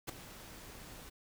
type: noise with ADSR envelope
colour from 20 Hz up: pink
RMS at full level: -37 dBFS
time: 0.07-1.1 s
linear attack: 22 ms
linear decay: 7 ms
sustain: -14 dB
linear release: 15 ms
effects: none